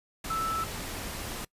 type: tone in noise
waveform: sine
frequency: 1318.5 Hz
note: E6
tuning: in tune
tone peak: -28 dBFS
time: 0.3-0.64 s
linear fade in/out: 5 ms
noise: pink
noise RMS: -37 dBFS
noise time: 0.24-1.45 s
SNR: +6 dB
effects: noise-tail reverb RT60 0.1 s tail -23 dB re dry + resampled to 32000 Hz